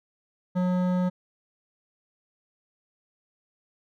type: tone with hard clipping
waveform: sine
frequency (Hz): 181.3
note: F#3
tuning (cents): -35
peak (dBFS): -24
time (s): 0.55-1.1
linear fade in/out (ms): 20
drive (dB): 13
effects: none